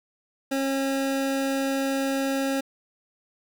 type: tone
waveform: 25% pulse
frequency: 271.4 Hz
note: C#4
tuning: 36 cents flat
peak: -20 dBFS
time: 0.51-2.61 s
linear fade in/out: 10 ms
effects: 8-bit